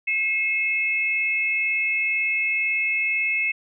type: tone pair together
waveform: sine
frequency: 2158 / 2600 Hz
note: C#7 / E7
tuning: -47 / -24 cents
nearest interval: minor third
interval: 323 cents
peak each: -23 dBFS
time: 0.07-3.52 s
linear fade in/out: 10 ms
effects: none

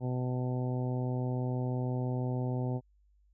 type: harmonic tone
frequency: 126.1 Hz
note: B2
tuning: 36 cents sharp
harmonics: 1 / 2 / 3 / 4 / 5 / 6 / 7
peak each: -31 / -37 / -41 / -43 / -45 / -47 / -48 dBFS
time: 0-2.81 s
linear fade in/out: 50 ms
effects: added 50 Hz sine -63 dBFS peak until 3.33 s

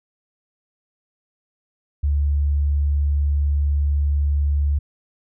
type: tone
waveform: sine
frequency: 72.1 Hz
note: D2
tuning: 31 cents flat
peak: -16 dBFS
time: 2.03-4.79 s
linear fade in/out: 10 ms
effects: none

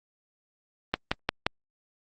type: click train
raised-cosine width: 0.3 ms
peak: -7 dBFS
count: 4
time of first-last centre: 0.94-1.465 s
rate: 5.71 Hz
effects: Opus 24 kbps

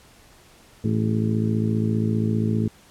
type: harmonic tone with a mistuned harmonic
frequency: 55 Hz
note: A1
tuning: in tune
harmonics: 2 / 3 / 4 / 5 / 6 / 7 / 8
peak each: -23 / -29 / -23 / -35 / -31 / -37 / -33 dBFS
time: 0.84-2.68 s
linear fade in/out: 5 ms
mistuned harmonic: 8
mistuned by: -62 cents
effects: pink hiss -52 dBFS RMS until 2.9 s + low-pass 12000 Hz 12 dB/octave

